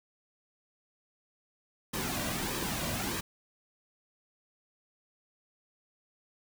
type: noise with flanger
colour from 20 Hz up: pink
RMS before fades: -34 dBFS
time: 1.93-3.21 s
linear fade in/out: 10 ms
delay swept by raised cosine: 1.4 to 2.35 ms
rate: 1.6 Hz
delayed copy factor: -0.55
effects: none